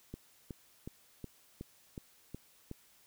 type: click train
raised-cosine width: 3 ms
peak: -29 dBFS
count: 8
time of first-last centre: 0.14-2.714 s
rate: 2.72 Hz
effects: white hiss -65 dBFS RMS until 3.06 s